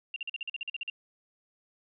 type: tone bursts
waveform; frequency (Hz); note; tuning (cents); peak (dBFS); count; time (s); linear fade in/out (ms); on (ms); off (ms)
sine; 2775; F7; -12; -32; 12; 0.14-0.899; 2; 22; 45
effects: none